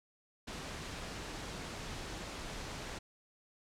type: noise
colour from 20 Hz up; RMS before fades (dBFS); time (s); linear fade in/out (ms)
pink; -43; 0.47-2.99; 10
effects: low-pass 7000 Hz 12 dB/octave